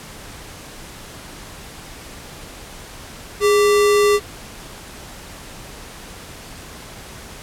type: tone with sample-and-hold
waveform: sine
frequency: 412.9 Hz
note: G#4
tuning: 10 cents flat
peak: -11 dBFS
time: 3.4-4.2 s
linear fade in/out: 50 ms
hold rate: 1575 Hz
effects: pink hiss -37 dBFS RMS until 7.42 s + low-pass 12000 Hz 12 dB/octave